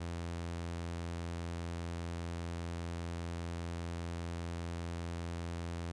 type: tone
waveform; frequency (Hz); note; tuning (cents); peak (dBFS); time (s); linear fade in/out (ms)
sawtooth; 85; F2; -46; -34; 0-5.92; 10
effects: resampled to 22050 Hz